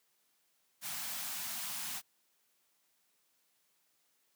white band-stop noise, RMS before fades -40 dBFS, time 0.81-2.02 s, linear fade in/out 50 ms, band 260 to 640 Hz, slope 48 dB/octave, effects white hiss -75 dBFS RMS until 4.35 s + high-pass 150 Hz 12 dB/octave

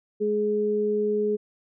sine tone pair together, 210 / 420 Hz, G#3 / G#4, +19 / +19 cents, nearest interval octave, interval 1200 cents, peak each -29 / -22 dBFS, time 0.2-1.37 s, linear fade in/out 20 ms, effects none

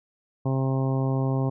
harmonic tone, 133.2 Hz, C3, 31 cents sharp, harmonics 1 / 2 / 3 / 4 / 5 / 6 / 7 / 8, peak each -23 / -29 / -33 / -35 / -37 / -39 / -40 / -41 dBFS, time 0.45-1.5 s, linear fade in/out 10 ms, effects none

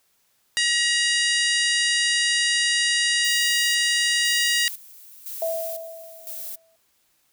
harmonic tone, 952 Hz, A#5, 36 cents sharp, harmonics 2 / 3 / 4 / 5 / 6 / 7 / 8 / 9 / 10, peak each -23 / -25 / -27 / -27 / -32 / -32 / -33 / -36 / -32 dBFS, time 0.57-4.68 s, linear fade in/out 0 ms
violet noise with tremolo, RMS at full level -34 dBFS, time 3.24-6.56 s, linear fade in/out 10 ms, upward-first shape square, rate 0.99 Hz, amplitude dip 75%
sine tone with exponential decay, 655 Hz, E5, 11 cents flat, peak -21 dBFS, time 5.42-6.76 s, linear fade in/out 2 ms, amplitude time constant 290 ms
effects white hiss -66 dBFS RMS until 7.32 s

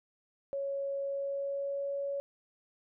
sine tone with pitch glide, 554.4 to 559.9 Hz, C#5 to C#5, 0 to +17 cents, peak -32 dBFS, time 0.53-2.2 s, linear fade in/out 0 ms, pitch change +17 cents, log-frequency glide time 1.01-1.93 s, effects none

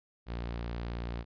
sawtooth tone, 58.5 Hz, A#1, 7 cents sharp, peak -31 dBFS, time 0.26-1.25 s, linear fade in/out 50 ms, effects resampled to 11025 Hz

